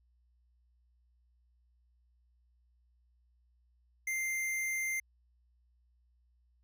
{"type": "tone", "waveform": "square", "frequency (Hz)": 2093, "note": "C7", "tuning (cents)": 0, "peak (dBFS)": -33, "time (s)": [4.07, 5], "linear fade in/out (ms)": 5, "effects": ["added 60 Hz sine -67 dBFS peak until 6.63 s"]}